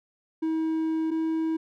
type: tone pair in turn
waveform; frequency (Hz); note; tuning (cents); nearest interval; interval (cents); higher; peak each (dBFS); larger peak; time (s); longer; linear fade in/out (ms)
triangle; 320 / 321.5; D#4 / E4; +49 / -43; unison; 8; second; -22; neither; 0.42-1.11 / 1.11-1.57; first; 10
effects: none